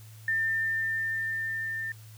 sine tone with level ramp, 1797 Hz, A6, 36 cents sharp, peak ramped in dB -24 to -31 dBFS, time 0.28-1.92 s, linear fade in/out 2 ms, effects added 109 Hz sine -46 dBFS peak until 2.17 s + white hiss -56 dBFS RMS until 2.17 s

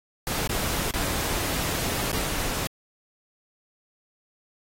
pink noise with dropouts, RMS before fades -28 dBFS, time 0.27-2.67 s, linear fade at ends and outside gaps 0 ms, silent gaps 0.474-0.495 / 0.908-0.938 / 2.116-2.129 s, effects AAC 48 kbps

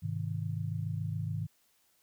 sine chord, Ab major, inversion none, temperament equal with one note detuned, 103.83 / 130.81 / 158.01 Hz, Ab2 / C3 / Eb3, 0 / 0 / +27 cents, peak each -35 / -39 / -36 dBFS, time 0.02-1.47 s, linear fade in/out 20 ms, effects white hiss -70 dBFS RMS until 2.02 s

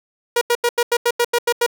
sawtooth tone bursts, 477.3 Hz, A#4, 41 cents sharp, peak -10 dBFS, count 10, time 0.36-1.664 s, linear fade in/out 5 ms, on 53 ms, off 86 ms, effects none

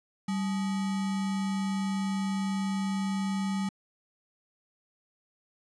sine tone with sample-and-hold, 194.4 Hz, G3, 14 cents flat, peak -27 dBFS, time 0.28-3.69 s, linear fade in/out 5 ms, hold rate 1050 Hz, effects resampled to 22050 Hz

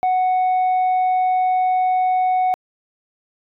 sine tone, 740 Hz, F#5, in tune, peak -12 dBFS, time 0.03-2.54 s, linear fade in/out 0 ms, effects tanh soft clip ceiling -14 dBFS

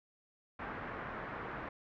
white low-pass noise, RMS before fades -43 dBFS, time 0.59-1.69 s, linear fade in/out 5 ms, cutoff 1700 Hz, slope 24 dB/octave, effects none

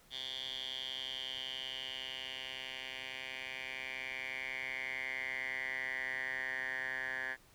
10% pulse tone with band-pass filter sweep, 130.81 Hz, C3, in tune, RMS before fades -41 dBFS, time 0.1-7.37 s, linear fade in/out 50 ms, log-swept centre 3500 to 1700 Hz, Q 7.5, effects pink hiss -64 dBFS RMS until 7.54 s

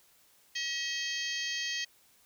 harmonic tone, 639 Hz, D#5, 46 cents sharp, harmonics 3 / 4 / 5 / 6 / 7 / 8 / 9 / 10, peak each -37 / -41 / -38 / -48 / -39 / -44 / -49 / -42 dBFS, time 0.55-1.85 s, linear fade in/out 10 ms, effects white hiss -64 dBFS RMS until 2.25 s

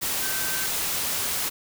sine tone in noise, 1546 Hz, G6, 24 cents flat, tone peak -34 dBFS, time 0.21-0.67 s, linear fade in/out 20 ms, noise white, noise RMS -27 dBFS, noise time 0.01-1.5 s, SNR -10 dB, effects none

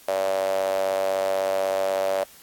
sawtooth tone with high-pass filter, 96.1 Hz, G2, 34 cents flat, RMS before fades -24 dBFS, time 0.08-2.24 s, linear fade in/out 5 ms, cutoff 600 Hz, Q 9.5, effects white hiss -50 dBFS RMS until 2.42 s + AAC 64 kbps

